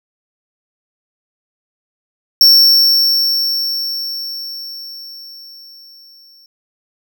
square tone with exponential decay, 5450 Hz, F8, 43 cents flat, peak -4 dBFS, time 2.41-6.46 s, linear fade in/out 1 ms, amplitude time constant 880 ms, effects none

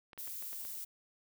clicks, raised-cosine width 0.3 ms, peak -35 dBFS, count 6, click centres 0.132 / 0.177 / 0.275 / 0.425 / 0.53 / 0.651 s
violet noise, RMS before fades -43 dBFS, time 0.18-0.85 s, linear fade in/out 10 ms
effects none

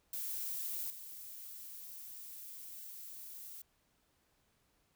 violet noise with level steps, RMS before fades -40 / -49 dBFS, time 0.13-3.62 s, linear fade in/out 5 ms, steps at 0.9 s, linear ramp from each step 2 ms, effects pink hiss -75 dBFS RMS until 4.95 s

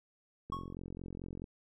click train, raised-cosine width 3 ms, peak -31 dBFS, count 43, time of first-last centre 0.5-1.442 s, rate 44.6 Hz
triangle tone with exponential decay, 1100 Hz, C#6, 14 cents flat, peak -31 dBFS, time 0.52-0.74 s, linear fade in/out 5 ms, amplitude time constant 46 ms
effects none

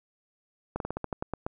slowing click train, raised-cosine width 1 ms, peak -17 dBFS, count 10, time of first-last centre 0.76-1.465 s, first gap 42 ms, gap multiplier 1.15, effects none

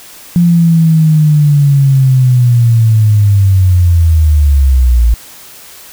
sine linear sweep, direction down, 174.61 to 55.3 Hz, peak -4 dBFS, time 0.36-5.14 s, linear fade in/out 0 ms, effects white hiss -34 dBFS RMS until 5.92 s

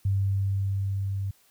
sine tone with level ramp, 98 Hz, G2, in tune, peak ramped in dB -21 to -27 dBFS, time 0.05-1.31 s, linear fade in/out 5 ms, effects white hiss -62 dBFS RMS until 1.5 s

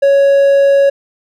triangle tone, 556 Hz, C#5, 5 cents sharp, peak -4 dBFS, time 0.02-0.9 s, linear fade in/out 10 ms, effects none

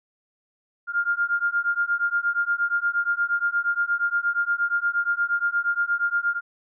sine beating tone pair, 1401 / 1409.5 Hz, F6 / F6, +5 / +16 cents, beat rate 8.5 Hz, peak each -24 dBFS, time 0.87-6.41 s, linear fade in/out 50 ms, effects none

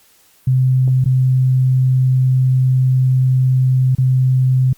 sine tone with dropouts, 129.3 Hz, C3, 20 cents flat, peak -10 dBFS, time 0.47-4.73 s, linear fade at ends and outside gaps 5 ms, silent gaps 1.042-1.058 / 3.951-3.983 s, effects white hiss -52 dBFS RMS until 4.77 s + Opus 48 kbps

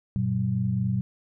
sine tone cluster, 96.6 / 120.9 / 189.7 Hz, G2 / B2 / F#3, -25 / -36 / +43 cents, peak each -32 / -25 / -27 dBFS, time 0.16-1.01 s, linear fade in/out 0 ms, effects none

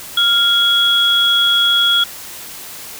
sine tone pair together, 1396.9 / 3334 Hz, F6 / G#7, 0 / +6 cents, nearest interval octave + minor third, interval 1506 cents, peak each -17 / -11 dBFS, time 0.17-2.04 s, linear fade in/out 5 ms, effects white hiss -32 dBFS RMS until 2.99 s

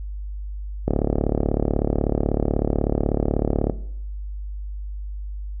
click train, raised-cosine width 2 ms, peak -6 dBFS, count 103, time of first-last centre 0.88-3.698 s, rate 36.2 Hz, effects noise-tail reverb RT60 0.7 s tail -17 dB re dry + added 50 Hz sine -28 dBFS peak until 5.6 s

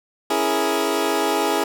20% pulse chord, A# half-diminished seventh, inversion first, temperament equal, 277.2 / 329.6 / 415.3 / 466.2 Hz, C#4 / E4 / G#4 / A#4, 0 / 0 / 0 / 0 cents, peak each -22 / -19 / -17 / -23 dBFS, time 0.3-1.64 s, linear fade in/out 5 ms, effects none

